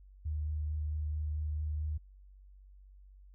sine tone with vibrato, 76.1 Hz, D#2, 38 cents flat, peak -32 dBFS, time 0.25-1.98 s, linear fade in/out 10 ms, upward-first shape sine, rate 4.5 Hz, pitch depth 13 cents each way, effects added 48 Hz sine -53 dBFS peak until 3.34 s

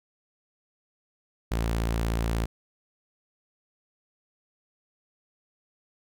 sawtooth tone, 56.6 Hz, A1, 50 cents sharp, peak -21 dBFS, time 1.51-2.46 s, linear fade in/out 10 ms, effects none

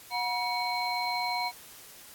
sine tone cluster, 727 / 962 / 2230 / 4139 Hz, F#5 / B5 / C#7 / C8, -31 / -46 / +10 / -20 cents, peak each -33 / -32 / -35 / -35 dBFS, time 0.1-1.52 s, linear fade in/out 50 ms, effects white hiss -50 dBFS RMS until 2.14 s + AAC 64 kbps

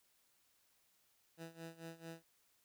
15% pulse tone with tremolo, 164.81 Hz, E3, in tune, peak -40 dBFS, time 1.37-2.23 s, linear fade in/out 50 ms, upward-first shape sine, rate 4.5 Hz, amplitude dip 85%, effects white hiss -75 dBFS RMS until 2.64 s

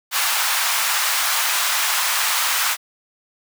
pink high-pass noise, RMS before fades -20 dBFS, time 0.11-2.77 s, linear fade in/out 50 ms, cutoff 920 Hz, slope 24 dB/octave, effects none

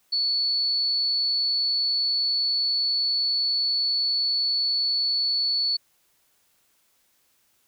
sine tone, 4435 Hz, C#8, in tune, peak -21 dBFS, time 0.12-5.77 s, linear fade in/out 10 ms, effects white hiss -66 dBFS RMS until 7.67 s

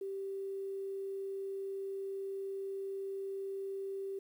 sine tone with quantisation, 390.4 Hz, G4, 7 cents flat, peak -37 dBFS, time 0.01-4.19 s, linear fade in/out 5 ms, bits 11, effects none

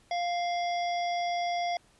harmonic tone with a mistuned harmonic, 698.5 Hz, F5, in tune, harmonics 1 / 3 / 5 / 7 / 8, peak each -28 / -38 / -42 / -45 / -46 dBFS, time 0.11-1.77 s, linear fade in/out 2 ms, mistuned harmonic 5, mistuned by -65 cents, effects pink hiss -63 dBFS RMS until 1.99 s + resampled to 24000 Hz

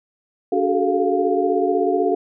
sine tone cluster, 287.6 / 374.5 / 426.4 / 442.5 / 701 Hz, D4 / F#4 / G#4 / A4 / F5, -36 / +21 / +46 / +10 / +6 cents, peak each -24 / -20 / -22 / -26 / -23 dBFS, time 0.52-2.15 s, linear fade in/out 5 ms, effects none

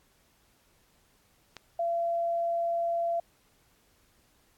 click, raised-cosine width 0.2 ms, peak -24 dBFS, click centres 1.567 s
sine tone, 680 Hz, F5, 46 cents flat, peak -26 dBFS, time 1.79-3.2 s, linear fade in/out 5 ms
effects pink hiss -66 dBFS RMS until 4.57 s + AAC 64 kbps

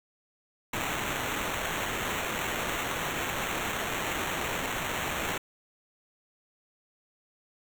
violet noise with sample-and-hold, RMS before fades -32 dBFS, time 0.73-5.38 s, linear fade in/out 5 ms, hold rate 4900 Hz, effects none

